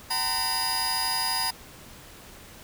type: tone cluster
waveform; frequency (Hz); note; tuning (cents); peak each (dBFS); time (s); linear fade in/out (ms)
sawtooth; 761 / 916 / 1008 / 4920; F#5 / A#5 / B5 / D#8; +48 / -31 / +35 / -20; -32 / -27 / -31 / -24; 0.1-1.51; 10
effects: pink hiss -47 dBFS RMS until 2.63 s